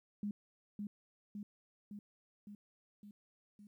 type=tone with echo; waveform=sine; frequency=205.9 Hz; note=G#3; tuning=15 cents flat; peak=-36 dBFS; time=0.23-0.31 s; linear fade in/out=2 ms; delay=560 ms; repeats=6; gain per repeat=-3 dB; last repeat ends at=3.67 s; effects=13-bit